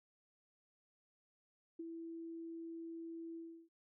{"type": "tone with ADSR envelope", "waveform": "sine", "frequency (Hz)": 330.8, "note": "E4", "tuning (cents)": 6, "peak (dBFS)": -40, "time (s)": [1.79, 3.69], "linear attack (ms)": 8, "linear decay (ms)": 21, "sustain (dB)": -4, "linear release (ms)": 330, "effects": ["noise-tail reverb RT60 0.1 s tail -18 dB re dry"]}